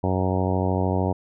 harmonic tone, 93.2 Hz, F#2, 13 cents sharp, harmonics 1 / 2 / 3 / 4 / 5 / 6 / 7 / 8 / 9 / 10, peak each -24 / -27 / -29 / -30 / -31 / -32 / -32 / -33 / -34 / -34 dBFS, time 0.03-1.13 s, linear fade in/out 10 ms, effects none

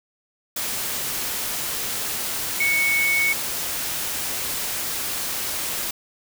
sine tone in noise, 2217 Hz, C#7, in tune, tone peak -18 dBFS, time 2.6-3.33 s, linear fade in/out 5 ms, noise white, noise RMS -27 dBFS, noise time 0.56-5.91 s, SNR +6 dB, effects none

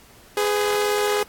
sawtooth tone pair together, 415.3 / 505.3 Hz, G#4 / B4, 0 / +40 cents, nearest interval minor third, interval 340 cents, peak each -16 / -23 dBFS, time 0.37-1.23 s, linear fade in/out 2 ms, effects pink hiss -50 dBFS RMS until 1.28 s + AAC 64 kbps

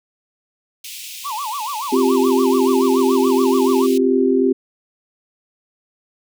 pink high-pass noise, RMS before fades -33 dBFS, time 0.84-3.98 s, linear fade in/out 5 ms, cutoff 2400 Hz, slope 48 dB/octave
triangle tone with vibrato, 990 Hz, B5, 4 cents sharp, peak -21 dBFS, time 1.24-3.87 s, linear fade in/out 20 ms, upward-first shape sine, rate 7 Hz, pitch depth 280 cents each way
sine chord, C suspended fourth, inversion none, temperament equal, 261.6 / 349.2 / 392 Hz, C4 / F4 / G4, 0 / 0 / 0 cents, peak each -16 / -20 / -16 dBFS, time 1.92-4.53 s, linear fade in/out 10 ms
effects none

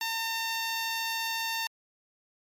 10% pulse tone, 907 Hz, A#5, 48 cents flat, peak -21 dBFS, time 0.01-1.67 s, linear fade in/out 2 ms, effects MP3 64 kbps

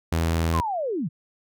sawtooth tone, 82.41 Hz, E2, in tune, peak -17 dBFS, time 0.12-0.61 s, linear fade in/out 5 ms
sine linear sweep, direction down, 1108.7 to 123.4 Hz, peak -24 dBFS, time 0.53-1.09 s, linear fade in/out 20 ms
effects none

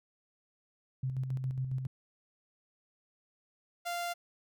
sine tone with tremolo, 130.6 Hz, C3, 3 cents flat, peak -30 dBFS, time 1.03-1.87 s, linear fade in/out 5 ms, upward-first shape square, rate 7.3 Hz, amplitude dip 45%
sawtooth tone, 695 Hz, F5, 9 cents flat, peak -30 dBFS, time 3.85-4.14 s, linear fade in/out 20 ms
effects none

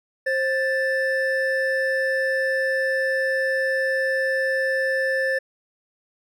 triangle tone pair together, 529.9 / 1760 Hz, C5 / A6, +22 / 0 cents, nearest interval octave + major sixth, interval 2078 cents, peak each -21 dBFS, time 0.26-5.39 s, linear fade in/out 10 ms, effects none

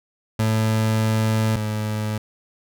30% pulse tone pair in turn, 110 / 107.3 Hz, A2 / A2, 0 / -43 cents, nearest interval unison, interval 43 cents, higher first, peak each -15 / -20 dBFS, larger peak first, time 0.39-1.56 / 1.56-2.18 s, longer first, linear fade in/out 5 ms, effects none

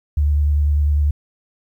sine tone with vibrato, 73.42 Hz, D2, in tune, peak -13 dBFS, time 0.17-1.11 s, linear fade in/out 5 ms, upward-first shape sine, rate 10 Hz, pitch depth 23 cents each way, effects 9-bit

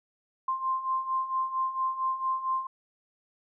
sine beating tone pair, 1046 / 1050.4 Hz, C6 / C6, -1 / +6 cents, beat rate 4.4 Hz, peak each -33 / -28 dBFS, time 0.48-2.67 s, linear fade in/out 5 ms, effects none

